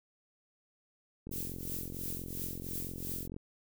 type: click train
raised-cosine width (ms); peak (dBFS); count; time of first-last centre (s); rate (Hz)
3; -30; 94; 1.27-3.365; 44.4
type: noise with tremolo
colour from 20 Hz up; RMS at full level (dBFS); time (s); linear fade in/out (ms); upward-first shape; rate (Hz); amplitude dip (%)
violet; -38; 1.31-3.28; 20; triangle; 2.9; 85
effects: none